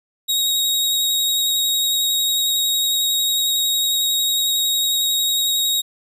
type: tone with vibrato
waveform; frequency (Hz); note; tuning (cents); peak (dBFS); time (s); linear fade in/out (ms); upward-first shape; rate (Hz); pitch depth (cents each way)
sawtooth; 3779; A#7; +23; -14; 0.28-5.82; 20; sine; 11; 10
effects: none